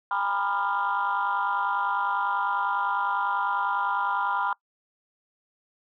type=tone cluster; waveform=sine; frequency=807 / 947 / 997 / 1206 / 1396 Hz; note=G#5 / A#5 / B5 / D6 / F6; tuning=-50 / +27 / +16 / +46 / -1 cents; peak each=-30 / -32 / -27 / -31 / -29 dBFS; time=0.11-4.53 s; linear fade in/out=2 ms; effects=noise-tail reverb RT60 0.1 s tail -24 dB re dry + tanh soft clip ceiling -16 dBFS